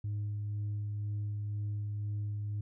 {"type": "tone with tremolo", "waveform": "sine", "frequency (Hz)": 103.83, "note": "G#2", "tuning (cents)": 0, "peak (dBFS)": -30, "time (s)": [0.04, 2.61], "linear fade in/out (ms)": 5, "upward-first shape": "sine", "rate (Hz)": 2, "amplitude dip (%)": 25, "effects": ["tanh soft clip ceiling -31 dBFS"]}